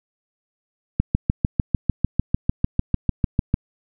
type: click train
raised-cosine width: 5 ms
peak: -4 dBFS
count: 18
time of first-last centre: 1-3.541 s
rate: 6.69 Hz
effects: none